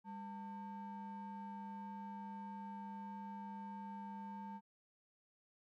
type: ring-modulated tone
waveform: triangle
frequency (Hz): 349.2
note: F4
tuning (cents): 0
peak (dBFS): -40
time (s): 0.04-4.61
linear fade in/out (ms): 50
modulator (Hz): 550
effects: MP3 64 kbps